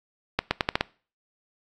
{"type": "accelerating click train", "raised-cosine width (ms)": 0.3, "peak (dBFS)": -5, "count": 6, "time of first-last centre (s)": [0.39, 0.81], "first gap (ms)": 120, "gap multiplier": 0.82, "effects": ["noise-tail reverb RT60 0.4 s tail -23 dB re dry", "AAC 64 kbps"]}